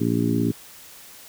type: harmonic tone with a mistuned harmonic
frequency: 57.6 Hz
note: A#1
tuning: 20 cents flat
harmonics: 2 / 3 / 4 / 5 / 6 / 7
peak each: -26 / -27 / -24 / -24 / -30 / -30 dBFS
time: 0-0.52 s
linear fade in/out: 10 ms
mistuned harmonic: 2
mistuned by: -17 cents
effects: white hiss -45 dBFS RMS until 1.28 s